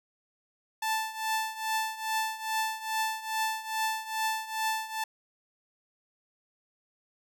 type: tone with tremolo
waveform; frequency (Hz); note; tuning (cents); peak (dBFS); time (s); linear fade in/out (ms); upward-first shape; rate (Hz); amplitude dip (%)
sawtooth; 880; A5; 0; -22; 0.82-5.04; 5; triangle; 2.4; 85
effects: none